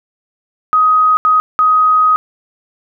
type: tone bursts at uneven times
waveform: sine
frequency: 1256 Hz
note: D#6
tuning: 16 cents sharp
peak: -7 dBFS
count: 3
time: 0.73-1.17 / 1.25-1.4 / 1.59-2.16 s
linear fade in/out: 0 ms
effects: none